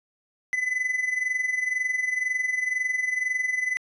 triangle tone with amplitude modulation, 2010 Hz, B6, 30 cents sharp, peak -19 dBFS, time 0.53-3.77 s, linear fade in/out 0 ms, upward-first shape sine, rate 22 Hz, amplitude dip 70%, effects resampled to 24000 Hz

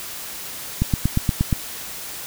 click train, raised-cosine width 5 ms, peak -5 dBFS, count 7, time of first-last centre 0.82-1.528 s, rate 8.48 Hz, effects white hiss -33 dBFS RMS until 2.26 s

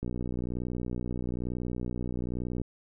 click train, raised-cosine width 3 ms, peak -21 dBFS, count 159, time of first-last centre 0.03-2.616 s, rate 61.1 Hz, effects none

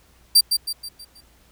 sawtooth tone with echo, 4699 Hz, D8, in tune, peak -7 dBFS, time 0.35-0.41 s, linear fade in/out 10 ms, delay 160 ms, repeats 5, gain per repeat -7 dB, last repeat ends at 1.21 s, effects added 60 Hz sine -57 dBFS peak until 1.51 s + pink hiss -57 dBFS RMS until 1.51 s

